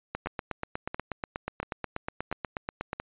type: two click trains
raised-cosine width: 0.5 ms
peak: -18 / -16 dBFS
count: 5 / 24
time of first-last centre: 0.26-3 / 0.15-2.931 s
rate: 1.46 / 8.27 Hz
effects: resampled to 8000 Hz